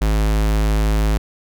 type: tone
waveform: square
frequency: 53 Hz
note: G#1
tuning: 36 cents sharp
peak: -15 dBFS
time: 0.01-1.18 s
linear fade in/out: 10 ms
effects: none